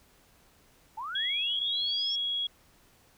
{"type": "linear sweep", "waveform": "sine", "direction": "up", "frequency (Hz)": [830.6, 5520], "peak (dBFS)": -34, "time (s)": [0.97, 2.16], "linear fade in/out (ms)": 10}
{"type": "tone", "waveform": "sine", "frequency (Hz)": 3322, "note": "G#7", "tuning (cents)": 0, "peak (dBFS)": -28, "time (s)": [1.15, 2.47], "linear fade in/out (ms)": 5}
{"effects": ["pink hiss -62 dBFS RMS until 3.17 s"]}